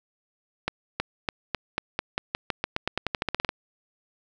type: accelerating click train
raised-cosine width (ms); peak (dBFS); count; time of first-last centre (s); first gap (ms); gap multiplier
0.3; -9; 21; 0.68-3.491; 320; 0.9
effects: none